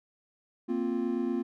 triangle chord, Bb suspended second, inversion none, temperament equal, 233.1 / 261.6 / 349.2 Hz, Bb3 / C4 / F4, 0 / 0 / 0 cents, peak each -30 dBFS, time 0.68-1.43 s, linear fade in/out 20 ms, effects none

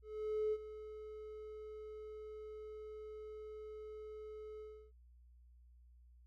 triangle tone with ADSR envelope, 429.2 Hz, A4, 43 cents flat, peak -29 dBFS, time 0.02-4.92 s, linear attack 500 ms, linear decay 51 ms, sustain -16 dB, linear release 320 ms, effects tanh soft clip ceiling -30 dBFS + added 60 Hz sine -60 dBFS peak until 6.26 s

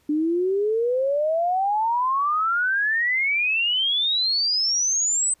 sine exponential sweep, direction up, 293.7 to 8220 Hz, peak -19 dBFS, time 0.09-5.34 s, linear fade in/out 5 ms, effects pink hiss -63 dBFS RMS until 5.4 s + resampled to 32000 Hz

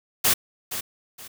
white noise with echo, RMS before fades -19 dBFS, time 0.24-0.34 s, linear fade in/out 10 ms, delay 470 ms, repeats 2, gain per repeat -11 dB, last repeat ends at 1.28 s, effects none

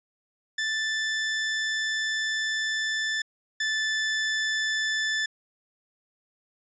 sawtooth tone pair in turn, 1760 / 1753.5 Hz, A6 / A6, 0 / -6 cents, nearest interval unison, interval 6 cents, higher first, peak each -22 / -21 dBFS, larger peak second, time 0.58-3.22 / 3.6-5.26 s, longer first, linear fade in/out 5 ms, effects resampled to 16000 Hz

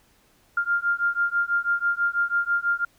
sine beating tone pair, 1396.9 / 1403 Hz, F6 / F6, 0 / +8 cents, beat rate 6.1 Hz, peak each -24 dBFS, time 0.57-2.85 s, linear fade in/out 5 ms, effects pink hiss -61 dBFS RMS until 2.98 s

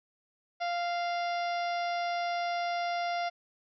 harmonic tone, 696 Hz, F5, 6 cents flat, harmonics 1 / 2 / 3 / 4 / 5 / 6 / 7 / 8, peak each -30 / -40 / -40 / -47 / -47 / -51 / -47 / -50 dBFS, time 0.6-3.3 s, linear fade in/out 20 ms, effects none

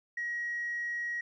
sine tone, 1900 Hz, A#6, 33 cents sharp, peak -31 dBFS, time 0.17-1.21 s, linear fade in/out 5 ms, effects tanh soft clip ceiling -28 dBFS + 12-bit

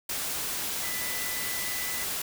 sine tone in noise, 1993 Hz, B6, 15 cents sharp, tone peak -37 dBFS, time 0.83-2.04 s, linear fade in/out 5 ms, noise white, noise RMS -32 dBFS, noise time 0.09-2.22 s, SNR -8 dB, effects none

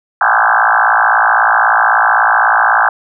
sine tone with frequency modulation, 1181 Hz, D6, 9 cents sharp, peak -7 dBFS, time 0.21-2.89 s, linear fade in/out 2 ms, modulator 56.2 Hz, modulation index 7.9, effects none

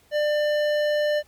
triangle tone with hard clipping, 596 Hz, D5, 25 cents sharp, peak -22 dBFS, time 0.11-1.23 s, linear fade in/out 50 ms, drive 17 dB, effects pink hiss -59 dBFS RMS until 1.27 s

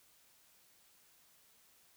silence, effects white hiss -67 dBFS RMS until 1.96 s

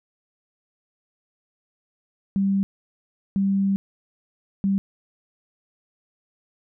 sine tone bursts at uneven times, 196 Hz, G3, in tune, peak -18 dBFS, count 3, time 2.36-2.63 / 3.36-3.76 / 4.64-4.78 s, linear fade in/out 0 ms, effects none

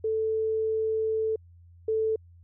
sine tone pair in turn, 440 / 440 Hz, A4 / A4, 0 / 0 cents, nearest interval unison, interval 0 cents, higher neither, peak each -24 / -23 dBFS, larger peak second, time 0.04-1.36 / 1.88-2.16 s, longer first, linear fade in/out 5 ms, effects added 86 Hz sine -50 dBFS peak until 2.43 s

